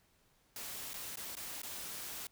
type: noise with dropouts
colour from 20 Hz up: white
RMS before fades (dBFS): -44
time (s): 0.56-2.27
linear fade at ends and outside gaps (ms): 2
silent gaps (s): 0.934-0.94 / 1.158-1.171 / 1.353-1.368 / 1.619-1.632
effects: pink hiss -71 dBFS RMS until 2.31 s